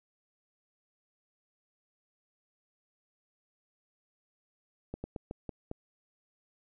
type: slowing click train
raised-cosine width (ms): 2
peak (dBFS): -24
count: 6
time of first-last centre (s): 4.94-5.714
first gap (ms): 100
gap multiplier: 1.22
effects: none